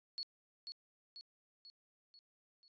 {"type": "tone with echo", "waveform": "sine", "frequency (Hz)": 4374, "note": "C#8", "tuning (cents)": -24, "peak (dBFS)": -39, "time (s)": [0.18, 0.23], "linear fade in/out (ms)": 0, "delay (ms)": 490, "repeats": 5, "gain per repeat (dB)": -5, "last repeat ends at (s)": 2.68, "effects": ["resampled to 16000 Hz"]}